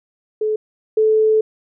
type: tone pair in turn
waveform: sine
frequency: 430.4 / 435.4 Hz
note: A4 / A4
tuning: -38 / -18 cents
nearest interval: unison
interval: 20 cents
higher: second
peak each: -16 / -11 dBFS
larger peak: second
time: 0.41-0.56 / 0.97-1.41 s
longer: second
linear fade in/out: 5 ms
effects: none